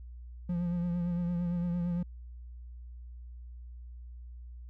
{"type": "tone with vibrato", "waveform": "triangle", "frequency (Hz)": 174.3, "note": "F3", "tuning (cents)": -3, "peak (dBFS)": -27, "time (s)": [0.49, 2.03], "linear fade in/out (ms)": 5, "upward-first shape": "triangle", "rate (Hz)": 8.8, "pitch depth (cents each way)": 42, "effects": ["added 60 Hz sine -43 dBFS peak until 4.69 s"]}